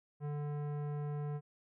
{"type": "tone with tanh clipping", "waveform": "sine", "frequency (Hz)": 146.83, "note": "D3", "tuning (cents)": 0, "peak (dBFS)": -38, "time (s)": [0.2, 1.41], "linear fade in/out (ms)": 50, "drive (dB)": 16, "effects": []}